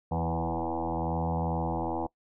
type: tone with frequency modulation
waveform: sine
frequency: 330 Hz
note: E4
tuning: 2 cents sharp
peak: -27 dBFS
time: 0.11-2.07 s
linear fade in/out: 10 ms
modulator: 82.4 Hz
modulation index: 7
effects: noise-tail reverb RT60 0.1 s tail -22 dB re dry